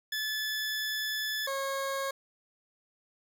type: tone pair in turn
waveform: 20% pulse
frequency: 1730 / 544.9 Hz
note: A6 / C#5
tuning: -30 / -30 cents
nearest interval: octave + minor sixth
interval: 2000 cents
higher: first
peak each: -26 dBFS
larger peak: neither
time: 0.12-1.47 / 1.47-2.11 s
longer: first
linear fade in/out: 5 ms
effects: none